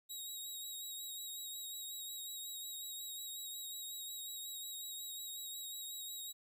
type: tone with vibrato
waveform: 15% pulse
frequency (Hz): 3808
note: A#7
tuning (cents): +36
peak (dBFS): -37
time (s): 0.09-6.33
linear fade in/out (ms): 20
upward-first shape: triangle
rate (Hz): 5.5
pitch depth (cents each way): 37
effects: 13-bit